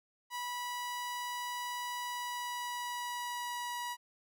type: tone with pitch glide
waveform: sawtooth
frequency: 978 to 969 Hz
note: B5 to B5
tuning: -17 to -33 cents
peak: -33 dBFS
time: 0.3-3.97 s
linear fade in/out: 50 ms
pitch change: -16 cents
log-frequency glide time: 1.96-3.68 s
effects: none